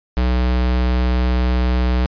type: tone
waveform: square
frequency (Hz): 62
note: B1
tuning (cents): +7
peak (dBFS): -15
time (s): 0.17-2.06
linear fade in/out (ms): 0
effects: resampled to 11025 Hz